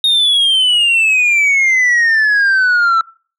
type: exponential sweep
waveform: sine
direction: down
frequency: 3729 to 1324 Hz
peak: -6 dBFS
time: 0.04-3.01 s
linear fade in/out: 2 ms
effects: noise-tail reverb RT60 0.4 s tail -24 dB re dry + tanh soft clip ceiling -8 dBFS